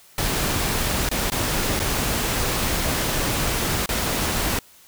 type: noise with dropouts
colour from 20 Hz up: pink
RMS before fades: -23 dBFS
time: 0.18-4.59 s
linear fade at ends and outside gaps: 2 ms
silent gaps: 1.09-1.113 / 1.301-1.319 / 1.794-1.799 / 3.86-3.89 s
effects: white hiss -51 dBFS RMS until 4.87 s